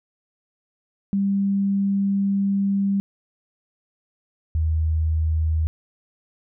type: tone pair in turn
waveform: sine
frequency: 197.8 / 79.32 Hz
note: G3 / D#2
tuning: +16 / +34 cents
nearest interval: octave + major third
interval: 1582 cents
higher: first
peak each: -18 dBFS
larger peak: neither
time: 1.13-3 / 4.55-5.67 s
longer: first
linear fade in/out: 0 ms
effects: none